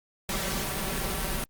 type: noise with comb filter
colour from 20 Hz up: pink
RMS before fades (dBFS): -30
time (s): 0.29-1.44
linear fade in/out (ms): 2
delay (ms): 5.2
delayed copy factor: +0.7
effects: Opus 48 kbps